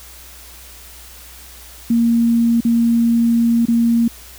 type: tone with dropouts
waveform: sine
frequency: 232.7 Hz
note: A#3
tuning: 3 cents flat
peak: -11 dBFS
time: 1.9-4.08 s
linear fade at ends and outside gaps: 5 ms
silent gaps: 2.606-2.649 / 3.655-3.683 s
effects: added 60 Hz sine -42 dBFS peak until 4.38 s + white hiss -40 dBFS RMS until 4.38 s